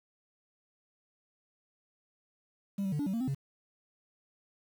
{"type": "tone with pitch steps", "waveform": "sine", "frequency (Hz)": [198.4, 192.5, 148.2, 289.1, 190.9, 230.4, 259.3, 137.4], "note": ["G3", "G3", "D3", "D4", "G3", "A#3", "C4", "C#3"], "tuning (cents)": [21, -31, 16, -27, -46, -20, -15, -15], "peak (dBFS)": -27, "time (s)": [2.78, 3.348], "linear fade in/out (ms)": 10, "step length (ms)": 71, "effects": ["tanh soft clip ceiling -29 dBFS", "9-bit"]}